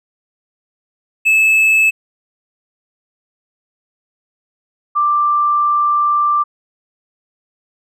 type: tone pair in turn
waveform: triangle / sine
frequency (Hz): 2608 / 1179.7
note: E7 / D6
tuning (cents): -19 / +7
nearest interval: octave + major second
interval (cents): 1374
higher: first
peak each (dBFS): -7 / -11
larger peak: first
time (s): 1.25-1.91 / 4.95-6.44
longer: second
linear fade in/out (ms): 20
effects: none